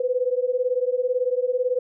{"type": "beating tone pair", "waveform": "sine", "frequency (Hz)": [492.5, 510.5], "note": ["B4", "C5"], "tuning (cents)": [-5, -43], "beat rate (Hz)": 18, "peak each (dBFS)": -23, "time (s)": [0, 1.79], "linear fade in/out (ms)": 5, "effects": []}